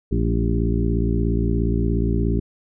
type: harmonic tone with a mistuned harmonic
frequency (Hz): 57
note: A#1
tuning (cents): -38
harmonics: 1 / 2 / 3 / 4 / 5 / 6 / 7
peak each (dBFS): -21 / -24 / -26 / -27 / -28 / -29 / -29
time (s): 0.11-2.4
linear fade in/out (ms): 10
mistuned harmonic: 4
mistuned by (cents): -61
effects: none